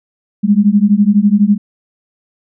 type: beating tone pair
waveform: sine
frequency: 199.4 / 211.4 Hz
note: G3 / G#3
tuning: +30 / +31 cents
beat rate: 12 Hz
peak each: -10 dBFS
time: 0.43-1.58 s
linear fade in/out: 20 ms
effects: none